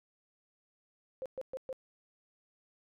sine tone bursts, 523.3 Hz, C5, in tune, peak -36 dBFS, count 4, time 1.22-1.728 s, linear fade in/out 0 ms, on 37 ms, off 120 ms, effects none

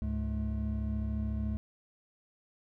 triangle tone cluster, 70.1 / 104 / 214.1 Hz, C#2 / G#2 / A3, +20 / +3 / -47 cents, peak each -31 / -36 / -34 dBFS, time 0.02-1.57 s, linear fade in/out 0 ms, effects none

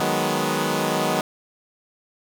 10% pulse chord, G# minor seventh, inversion second, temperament equal, 155.56 / 185 / 207.7 / 246.9 Hz, D#3 / F#3 / G#3 / B3, 0 / 0 / 0 / 0 cents, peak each -18 dBFS, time 0-1.21 s, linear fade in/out 2 ms, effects none

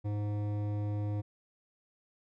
sine tone with hard clipping, 103.83 Hz, G#2, in tune, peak -33 dBFS, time 0.04-1.22 s, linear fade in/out 20 ms, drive 13 dB, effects none

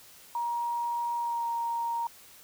sine tone with pitch glide, 946 to 933.5 Hz, A#5 to A#5, +25 to +2 cents, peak -28 dBFS, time 0.35-2.07 s, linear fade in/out 2 ms, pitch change -23 cents, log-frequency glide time 1.17-1.47 s, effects white hiss -53 dBFS RMS until 2.43 s

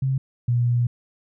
sine tone pair in turn, 133.3 / 120.65 Hz, C3 / B2, +33 / -40 cents, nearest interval major second, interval 173 cents, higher first, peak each -19 / -17 dBFS, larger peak second, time 0.02-0.18 / 0.48-0.87 s, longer second, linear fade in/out 5 ms, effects none

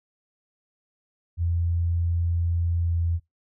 sine tone with pitch glide, 85.2 to 84.51 Hz, F2 to E2, -42 to +44 cents, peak -21 dBFS, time 1.37-3.2 s, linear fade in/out 50 ms, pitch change -14 cents, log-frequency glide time 2.82-2.94 s, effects noise-tail reverb RT60 0.2 s tail -25 dB re dry

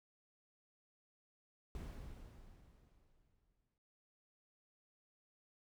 brown noise with exponential decay, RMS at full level -45 dBFS, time 1.75-3.78 s, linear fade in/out 1 ms, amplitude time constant 440 ms, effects none

